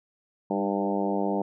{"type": "harmonic tone with a mistuned harmonic", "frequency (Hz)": 99.4, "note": "G2", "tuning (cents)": 25, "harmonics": [2, 3, 4, 5, 6, 7, 8, 9], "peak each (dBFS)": [-29, -31, -32, -33, -34, -34, -35, -36], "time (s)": [0.5, 1.42], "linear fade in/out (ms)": 5, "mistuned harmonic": 3, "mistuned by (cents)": 24, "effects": []}